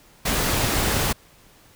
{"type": "noise", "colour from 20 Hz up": "pink", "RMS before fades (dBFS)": -22, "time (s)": [0.25, 1.13], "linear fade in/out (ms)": 10, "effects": ["pink hiss -53 dBFS RMS until 1.75 s"]}